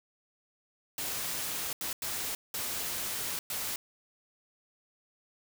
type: noise bursts at uneven times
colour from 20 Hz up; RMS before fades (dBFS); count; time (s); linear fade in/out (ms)
white; -35; 5; 0.98-1.73 / 1.81-1.93 / 2.02-2.35 / 2.54-3.39 / 3.5-3.76; 2
effects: none

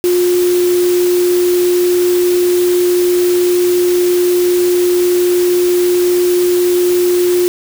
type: tone in noise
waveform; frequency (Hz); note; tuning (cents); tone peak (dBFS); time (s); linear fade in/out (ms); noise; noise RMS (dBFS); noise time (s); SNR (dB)
sine; 356.3; F4; +35; -9; 0.04-7.48; 0; white; -24; 0.04-7.48; +12
effects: none

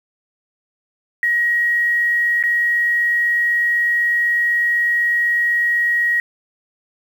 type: tone with dropouts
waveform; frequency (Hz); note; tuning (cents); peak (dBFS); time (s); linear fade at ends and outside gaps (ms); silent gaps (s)
sine; 1896; A#6; +29; -14; 1.23-6.2; 1; 2.428-2.437
effects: 7-bit

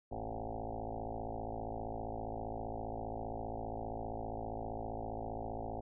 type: tone with frequency modulation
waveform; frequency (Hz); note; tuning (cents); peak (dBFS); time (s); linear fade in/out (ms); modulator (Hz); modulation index
sine; 396.4; G4; +19; -38; 0.11-5.81; 10; 55.1; 7.6
effects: none

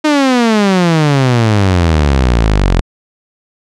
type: exponential sweep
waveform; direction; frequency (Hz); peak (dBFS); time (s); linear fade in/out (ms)
sawtooth; down; 311.1 to 41.99; -4; 0.04-2.81; 10
effects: low-pass 6000 Hz 12 dB/octave

